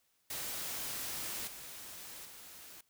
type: noise with level steps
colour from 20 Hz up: white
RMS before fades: -40 / -48 / -52 dBFS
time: 0.3-2.81 s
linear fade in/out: 5 ms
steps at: 1.47 / 2.25 s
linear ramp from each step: 5 ms
effects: white hiss -75 dBFS RMS until 2.89 s